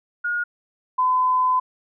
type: tone pair in turn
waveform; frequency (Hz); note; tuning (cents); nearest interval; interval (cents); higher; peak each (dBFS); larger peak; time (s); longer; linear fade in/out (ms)
sine; 1435 / 1014.7; F6 / B5; +47 / +47; tritone; 600; first; -21 / -16; second; 0.24-0.44 / 0.98-1.6; second; 10
effects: none